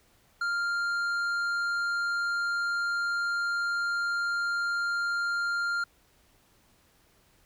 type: tone with tanh clipping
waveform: triangle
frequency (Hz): 1397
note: F6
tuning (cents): 0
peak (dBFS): -28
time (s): 0.41-5.84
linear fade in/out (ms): 5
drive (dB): 12
effects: pink hiss -64 dBFS RMS until 7.45 s